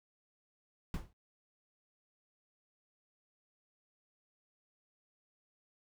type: noise with exponential decay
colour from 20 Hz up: brown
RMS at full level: -33 dBFS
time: 0.94-1.13 s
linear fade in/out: 1 ms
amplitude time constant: 41 ms
effects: noise-tail reverb RT60 0.1 s tail -24 dB re dry